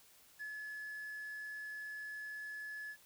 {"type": "tone with ADSR envelope", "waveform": "triangle", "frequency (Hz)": 1711, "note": "A6", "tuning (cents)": -49, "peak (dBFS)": -38, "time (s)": [0.39, 2.97], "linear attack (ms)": 27, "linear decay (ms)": 86, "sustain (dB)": -2, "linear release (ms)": 73, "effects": ["tanh soft clip ceiling -38 dBFS", "white hiss -64 dBFS RMS until 3.05 s"]}